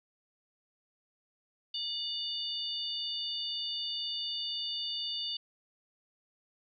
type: tone cluster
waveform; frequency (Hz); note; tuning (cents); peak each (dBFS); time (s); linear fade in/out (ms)
sine; 2916 / 3571 / 4575; F#7 / A7 / D8; -26 / +25 / -46; -39 / -37 / -38; 1.74-5.37; 5
effects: none